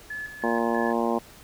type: tone with tremolo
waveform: sine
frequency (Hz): 1718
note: A6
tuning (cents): -42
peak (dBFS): -31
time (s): 0.1-0.93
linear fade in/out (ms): 5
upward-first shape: square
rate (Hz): 3.1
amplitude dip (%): 60
type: harmonic tone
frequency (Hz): 116.54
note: A#2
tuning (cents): 0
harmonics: 2 / 3 / 4 / 5 / 6 / 7 / 8 / 9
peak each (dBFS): -27 / -29 / -30 / -31 / -32 / -32 / -33 / -34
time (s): 0.43-1.19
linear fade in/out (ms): 10
effects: pink hiss -49 dBFS RMS until 1.43 s